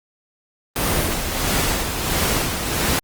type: noise with tremolo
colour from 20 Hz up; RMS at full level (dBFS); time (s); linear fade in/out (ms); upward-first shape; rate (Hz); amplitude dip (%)
pink; -19; 0.76-2.99; 0; sine; 1.5; 50
effects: Opus 24 kbps